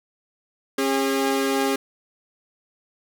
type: tone pair together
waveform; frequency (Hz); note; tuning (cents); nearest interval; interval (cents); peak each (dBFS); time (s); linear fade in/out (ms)
sawtooth; 271.6 / 405.9; C#4 / G#4; -35 / -40; perfect fifth; 695; -19; 0.78-1.76; 5
effects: none